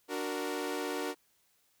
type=chord; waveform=sawtooth; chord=D augmented; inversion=none; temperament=equal; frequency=293.7 / 370 / 466.2 Hz; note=D4 / F#4 / A#4; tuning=0 / 0 / 0 cents; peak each=-34 dBFS; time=0.08-1.15 s; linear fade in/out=50 ms; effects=white hiss -71 dBFS RMS until 1.8 s